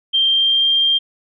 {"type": "tone with pitch glide", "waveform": "sine", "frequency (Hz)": [3166, 3188], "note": ["G7", "G7"], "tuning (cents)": [17, 28], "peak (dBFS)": -12, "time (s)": [0.13, 0.99], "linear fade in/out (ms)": 20, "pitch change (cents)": 11, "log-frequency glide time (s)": [0.26, 0.68], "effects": []}